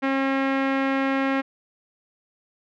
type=tone with low-pass filter; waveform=sawtooth; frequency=270 Hz; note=C#4; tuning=45 cents flat; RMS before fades=-23 dBFS; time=0.02-1.42 s; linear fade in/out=20 ms; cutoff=2100 Hz; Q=1.8; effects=none